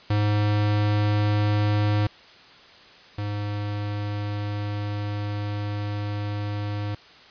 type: tone pair in turn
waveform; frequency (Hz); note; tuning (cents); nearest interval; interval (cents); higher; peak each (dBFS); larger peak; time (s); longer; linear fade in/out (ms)
square; 104.4 / 103.32; G#2 / G#2; +10 / -8; unison; 18; first; -20 / -27; first; 0.1-2.07 / 3.18-6.95; second; 5
effects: white hiss -49 dBFS RMS until 7.3 s + resampled to 11025 Hz